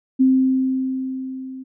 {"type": "tone with level ramp", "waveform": "sine", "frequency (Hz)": 261.6, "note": "C4", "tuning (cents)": 0, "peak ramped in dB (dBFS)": [-10, -31], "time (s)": [0.19, 1.64], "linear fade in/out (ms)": 20, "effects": []}